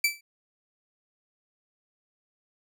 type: tone with exponential decay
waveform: sawtooth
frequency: 2323 Hz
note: D7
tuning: 20 cents flat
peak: -15 dBFS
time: 0.04-0.21 s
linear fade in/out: 5 ms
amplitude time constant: 36 ms
effects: none